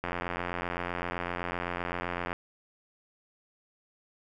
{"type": "click train", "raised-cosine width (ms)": 0.5, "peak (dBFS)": -17, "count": 202, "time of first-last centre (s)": [0.04, 2.329], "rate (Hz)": 87.8, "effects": []}